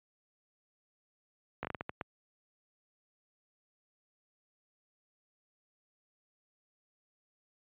slowing click train, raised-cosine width 0.5 ms, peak -21 dBFS, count 8, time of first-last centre 1.63-2.012 s, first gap 17 ms, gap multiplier 1.38, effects high-pass 80 Hz 12 dB/octave + resampled to 8000 Hz

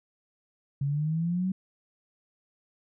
sine exponential sweep, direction up, 137.2 to 191.3 Hz, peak -25 dBFS, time 0.81-1.52 s, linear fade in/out 5 ms, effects none

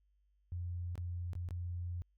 sine tone with dropouts, 87.7 Hz, F2, 8 cents sharp, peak -37 dBFS, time 0.52-2.02 s, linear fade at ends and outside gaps 0 ms, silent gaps 0.955-0.978 / 1.333-1.353 / 1.488-1.508 s, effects added 50 Hz sine -70 dBFS peak until 2.17 s

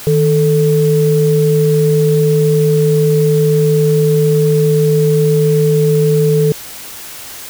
sine tone pair together, 155.4 / 439.5 Hz, D#3 / A4, -2 / -2 cents, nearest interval octave + tritone, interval 1800 cents, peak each -11 dBFS, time 0.07-6.52 s, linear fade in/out 0 ms, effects white hiss -30 dBFS RMS until 7.49 s

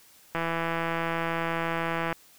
click train, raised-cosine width 0.5 ms, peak -14 dBFS, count 296, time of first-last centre 0.35-2.127 s, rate 166 Hz, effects white hiss -56 dBFS RMS until 2.38 s

